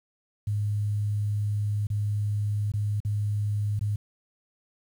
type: tone with dropouts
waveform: sine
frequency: 103.83 Hz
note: G#2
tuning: in tune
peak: -24 dBFS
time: 0.47-3.96 s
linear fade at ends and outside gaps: 5 ms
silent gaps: 1.87-1.901 / 2.719-2.737 / 3.003-3.049 / 3.793-3.81 s
effects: 9-bit